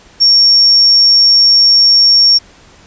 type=tone; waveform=sine; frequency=5510 Hz; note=F8; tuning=24 cents flat; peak=-4 dBFS; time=0.2-2.39 s; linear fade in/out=20 ms; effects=pink hiss -42 dBFS RMS until 2.86 s + resampled to 16000 Hz